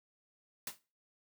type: noise with exponential decay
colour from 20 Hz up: white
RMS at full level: -36 dBFS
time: 0.67-0.79 s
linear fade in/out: 2 ms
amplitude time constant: 25 ms
effects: noise-tail reverb RT60 0.3 s tail -17 dB re dry + high-pass 100 Hz 12 dB/octave